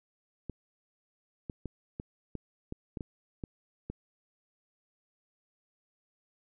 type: clicks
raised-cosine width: 3 ms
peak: -24 dBFS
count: 10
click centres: 0.497 / 1.498 / 1.657 / 1.999 / 2.353 / 2.724 / 2.972 / 3.008 / 3.438 / 3.9 s
effects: none